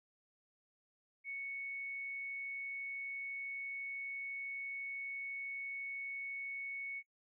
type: tone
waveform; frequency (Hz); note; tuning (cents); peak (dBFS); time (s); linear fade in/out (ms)
sine; 2217; C#7; 0; -40; 1.24-7.03; 50
effects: noise-tail reverb RT60 0.1 s tail -24 dB re dry